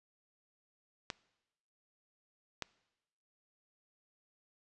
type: clicks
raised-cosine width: 0.2 ms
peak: -19 dBFS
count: 2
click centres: 1.102 / 2.623 s
effects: noise-tail reverb RT60 1.0 s tail -22 dB re dry + resampled to 24000 Hz